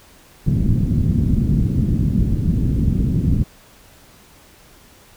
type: low-pass noise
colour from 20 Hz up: white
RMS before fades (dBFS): -17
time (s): 0.46-3.44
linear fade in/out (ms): 10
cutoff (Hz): 210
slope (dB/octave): 24
effects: pink hiss -48 dBFS RMS until 5.16 s